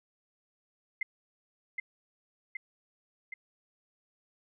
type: tone with echo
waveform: sine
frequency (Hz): 2082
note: C7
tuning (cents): -9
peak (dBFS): -28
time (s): 1.01-1.03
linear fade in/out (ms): 5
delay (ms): 770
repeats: 3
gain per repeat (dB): -3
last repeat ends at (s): 3.34
effects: none